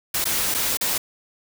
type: noise with dropouts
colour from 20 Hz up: white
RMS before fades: -23 dBFS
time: 0.14-0.98 s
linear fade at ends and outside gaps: 5 ms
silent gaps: 0.243-0.253 / 0.543-0.546 / 0.772-0.81 s
effects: none